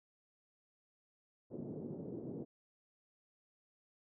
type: band-pass noise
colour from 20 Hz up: pink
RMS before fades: -45 dBFS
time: 1.5-2.45 s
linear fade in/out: 20 ms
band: 150 to 450 Hz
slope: 24 dB/octave
effects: none